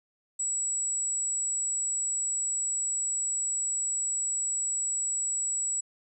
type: tone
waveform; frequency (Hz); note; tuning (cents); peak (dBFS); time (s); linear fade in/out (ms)
sine; 7820; B8; -18; -27; 0.39-5.81; 10
effects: none